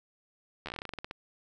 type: slowing click train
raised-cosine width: 0.3 ms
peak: -22 dBFS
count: 15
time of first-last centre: 0.66-1.111 s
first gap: 12 ms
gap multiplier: 1.14
effects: none